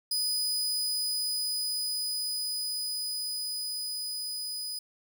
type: tone with level ramp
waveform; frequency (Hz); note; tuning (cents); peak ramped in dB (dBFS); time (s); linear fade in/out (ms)
sawtooth; 4978; D#8; 0; -24 to -31; 0.11-4.79; 5
effects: none